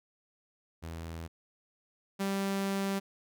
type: tone pair in turn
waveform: sawtooth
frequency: 82.41 / 196.01 Hz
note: E2 / G3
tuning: 0 / 0 cents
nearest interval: octave + minor third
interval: 1500 cents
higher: second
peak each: -35 / -26 dBFS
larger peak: second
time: 0.82-1.28 / 2.19-3 s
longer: second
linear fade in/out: 20 ms
effects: none